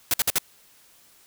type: noise bursts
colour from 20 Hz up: white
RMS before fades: -21 dBFS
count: 4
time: 0.11-0.384 s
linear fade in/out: 2 ms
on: 28 ms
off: 54 ms
effects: white hiss -56 dBFS RMS until 1.26 s